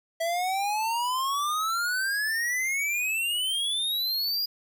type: exponential sweep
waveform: square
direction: up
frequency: 654 to 4900 Hz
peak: -26 dBFS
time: 0.2-4.46 s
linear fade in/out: 10 ms
effects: 10-bit